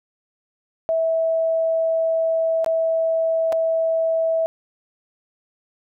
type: tone with dropouts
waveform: sine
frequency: 652 Hz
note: E5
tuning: 19 cents flat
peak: -17 dBFS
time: 0.89-4.46 s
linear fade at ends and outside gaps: 0 ms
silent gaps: 2.645-2.662 / 3.523-3.527 s
effects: none